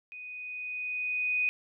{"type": "tone with level ramp", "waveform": "sine", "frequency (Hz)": 2489, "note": "D#7", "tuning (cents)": 0, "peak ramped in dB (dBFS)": [-41, -24], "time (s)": [0.12, 1.49], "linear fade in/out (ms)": 0, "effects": []}